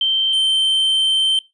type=tone pair in turn; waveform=sine / triangle; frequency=3124 / 3111 Hz; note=G7 / G7; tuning=-7 / -14 cents; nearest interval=unison; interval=7 cents; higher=first; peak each=-14 / -12 dBFS; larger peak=second; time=0.01-0.33 / 0.33-1.39 s; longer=second; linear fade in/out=2 ms; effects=noise-tail reverb RT60 0.2 s tail -19 dB re dry + resampled to 24000 Hz